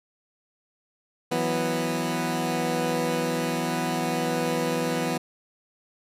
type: chord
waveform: 15% pulse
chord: E suspended second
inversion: none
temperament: equal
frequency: 164.81 / 185 / 246.9 Hz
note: E3 / F#3 / B3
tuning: 0 / 0 / 0 cents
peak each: -22 / -26 / -21 dBFS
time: 1.31-5.18 s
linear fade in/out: 10 ms
effects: resampled to 32000 Hz